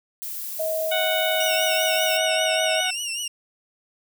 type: noise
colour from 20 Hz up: violet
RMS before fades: -32 dBFS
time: 0.22-2.17 s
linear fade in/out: 0 ms
type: tone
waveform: sine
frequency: 637 Hz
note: D#5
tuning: 41 cents sharp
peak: -23 dBFS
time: 0.59-2.81 s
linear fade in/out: 10 ms
type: harmonic tone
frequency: 740 Hz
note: F#5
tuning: in tune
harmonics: 1 / 2 / 3 / 4 / 5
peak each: -29 / -29 / -29 / -29 / -29 dBFS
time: 0.91-2.91 s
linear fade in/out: 10 ms
type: tone with vibrato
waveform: 20% pulse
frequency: 2808 Hz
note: F7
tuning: 9 cents sharp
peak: -21 dBFS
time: 1.4-3.28 s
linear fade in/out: 5 ms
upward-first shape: triangle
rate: 5.1 Hz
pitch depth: 99 cents each way
effects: none